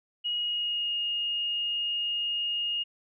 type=tone with pitch glide; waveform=sine; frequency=2892 to 2851 Hz; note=F#7 to F7; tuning=-40 to +35 cents; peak=-27 dBFS; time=0.24-2.84 s; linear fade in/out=20 ms; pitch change=-25 cents; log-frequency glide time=0.35-0.95 s; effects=none